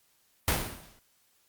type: noise with exponential decay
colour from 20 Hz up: pink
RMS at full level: -23 dBFS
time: 0.48-0.99 s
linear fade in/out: 0 ms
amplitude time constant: 110 ms
effects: white hiss -68 dBFS RMS until 1.48 s + Opus 48 kbps